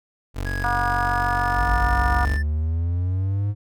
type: tone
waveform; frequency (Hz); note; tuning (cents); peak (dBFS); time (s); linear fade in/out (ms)
25% pulse; 46.58; F#1; +12; -21; 0.34-2.39; 50
type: tone with pitch glide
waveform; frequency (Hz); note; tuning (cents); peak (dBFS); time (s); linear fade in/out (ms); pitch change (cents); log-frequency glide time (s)
triangle; 1661.2 to 1770.2; G#6 to A6; 0 to +10; -27; 0.45-2.43; 20; +110; 0.91-1.92
type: harmonic tone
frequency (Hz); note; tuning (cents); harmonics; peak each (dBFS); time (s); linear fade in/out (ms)
240.8; B3; -44; 3 / 4 / 5 / 6; -25 / -26 / -27 / -28; 0.64-2.25; 0
type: linear sweep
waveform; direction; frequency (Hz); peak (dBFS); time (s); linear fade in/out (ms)
triangle; up; 49.59 to 104; -18; 1.56-3.55; 50
effects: none